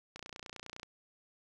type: click train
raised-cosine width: 0.2 ms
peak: -27 dBFS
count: 21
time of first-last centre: 0.16-0.831 s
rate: 29.8 Hz
effects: none